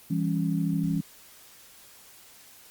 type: chord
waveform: sine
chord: C# diminished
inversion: first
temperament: just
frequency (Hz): 166.31 / 199.57 / 277.2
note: E3 / G3 / C#4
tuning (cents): +16 / +31 / 0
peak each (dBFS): -26 / -30 / -30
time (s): 0.1-1.01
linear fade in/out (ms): 10
effects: white hiss -52 dBFS RMS until 2.7 s + Opus 32 kbps